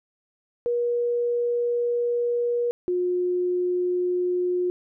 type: tone pair in turn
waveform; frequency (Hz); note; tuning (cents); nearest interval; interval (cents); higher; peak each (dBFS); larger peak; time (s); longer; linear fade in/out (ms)
sine; 478.9 / 358.8; A#4 / F4; +47 / +47; perfect fourth; 500; first; -21; neither; 0.66-2.71 / 2.88-4.7; first; 0
effects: none